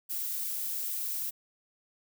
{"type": "noise", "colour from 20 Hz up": "violet", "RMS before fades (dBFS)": -34, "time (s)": [0.09, 1.31], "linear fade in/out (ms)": 20, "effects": []}